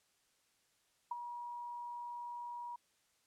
sine tone with ADSR envelope, 959 Hz, A#5, 49 cents sharp, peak -33 dBFS, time 1.11-2.76 s, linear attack 6 ms, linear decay 17 ms, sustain -9 dB, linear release 6 ms, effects white hiss -75 dBFS RMS until 3.26 s + low-pass 10000 Hz 12 dB/octave

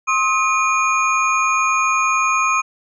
sine tone cluster, 1062 / 1273 / 2446 / 6550 Hz, C6 / D#6 / D#7 / G#8, +25 / +39 / -30 / -25 cents, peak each -19 / -19 / -19 / -27 dBFS, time 0.07-2.62 s, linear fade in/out 20 ms, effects none

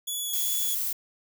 10% pulse tone with vibrato, 3389 Hz, G#7, 34 cents sharp, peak -22 dBFS, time 0.07-0.75 s, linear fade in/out 10 ms, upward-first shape sine, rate 2.5 Hz, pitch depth 12 cents each way
violet noise, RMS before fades -29 dBFS, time 0.33-0.93 s, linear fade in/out 5 ms
effects none

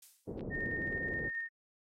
violet noise with exponential decay, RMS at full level -46 dBFS, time 0.02-0.42 s, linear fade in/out 5 ms, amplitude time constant 86 ms
white low-pass noise, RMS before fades -41 dBFS, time 0.27-1.29 s, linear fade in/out 10 ms, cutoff 470 Hz, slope 24 dB/octave
clicks, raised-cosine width 0.3 ms, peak -39 dBFS, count 2, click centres 0.394 / 0.408 s
sine tone with tremolo, 1835 Hz, A#6, 28 cents flat, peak -34 dBFS, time 0.5-1.49 s, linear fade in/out 50 ms, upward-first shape square, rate 9.4 Hz, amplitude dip 25%
effects low-pass 10000 Hz 12 dB/octave + AAC 48 kbps

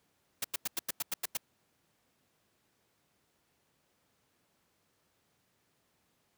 white noise bursts, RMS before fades -33 dBFS, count 9, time 0.42-1.372 s, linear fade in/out 5 ms, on 24 ms, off 92 ms, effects pink hiss -74 dBFS RMS until 6.37 s + high-pass 100 Hz 12 dB/octave

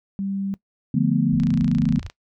sine tone, 196 Hz, G3, in tune, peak -23 dBFS, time 0.19-0.54 s, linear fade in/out 0 ms
sine chord, B half-diminished seventh, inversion first, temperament equal, 146.83 / 174.61 / 220 / 246.9 Hz, D3 / F3 / A3 / B3, 0 / 0 / 0 / 0 cents, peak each -22 dBFS, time 0.94-1.99 s, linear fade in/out 5 ms
white low-pass noise, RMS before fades -34 dBFS, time 1.27-2.1 s, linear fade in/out 50 ms, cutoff 110 Hz, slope 48 dB/octave
click train, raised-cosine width 0.2 ms, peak -21 dBFS, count 21, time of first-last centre 1.4-2.099 s, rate 28.6 Hz
effects noise-tail reverb RT60 0.1 s tail -20 dB re dry

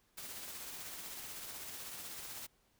white noise with tremolo, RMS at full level -45 dBFS, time 0.17-2.47 s, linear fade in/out 10 ms, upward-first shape triangle, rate 16 Hz, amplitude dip 35%, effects pink hiss -73 dBFS RMS until 2.79 s

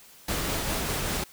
pink noise with tremolo, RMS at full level -28 dBFS, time 0.28-1.24 s, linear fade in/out 5 ms, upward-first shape triangle, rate 5 Hz, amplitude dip 25%, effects white hiss -52 dBFS RMS until 1.32 s

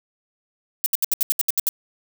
violet noise bursts, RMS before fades -19 dBFS, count 10, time 0.84-1.689 s, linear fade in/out 0 ms, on 21 ms, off 71 ms, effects none

